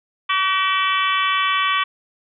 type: harmonic tone with a mistuned harmonic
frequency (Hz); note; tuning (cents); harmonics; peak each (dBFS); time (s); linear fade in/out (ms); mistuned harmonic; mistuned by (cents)
380.6; F#4; +49; 3 / 4 / 5 / 6 / 7 / 8 / 9; -19 / -28 / -26 / -25 / -28 / -26 / -28; 0.29-1.84; 10; 6; +20
effects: none